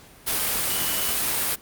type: tone in noise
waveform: sine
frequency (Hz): 2960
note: F#7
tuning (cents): 0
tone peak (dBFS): -34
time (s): 0.69-1.14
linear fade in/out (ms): 20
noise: white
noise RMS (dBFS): -24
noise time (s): 0.26-1.56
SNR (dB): -13
effects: pink hiss -49 dBFS RMS until 1.61 s + Opus 48 kbps